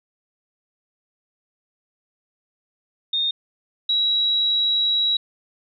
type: tone pair in turn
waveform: sine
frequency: 3673 / 3877 Hz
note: A#7 / B7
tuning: -26 / -33 cents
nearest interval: minor second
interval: 93 cents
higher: second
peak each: -19 / -17 dBFS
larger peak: second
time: 3.13-3.31 / 3.89-5.17 s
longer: second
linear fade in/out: 5 ms
effects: none